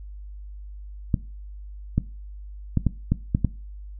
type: clicks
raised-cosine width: 5 ms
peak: -7 dBFS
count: 7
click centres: 1.142 / 1.98 / 2.773 / 2.867 / 3.12 / 3.349 / 3.447 s
effects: noise-tail reverb RT60 0.3 s tail -18 dB re dry + added 50 Hz sine -36 dBFS peak until 3.99 s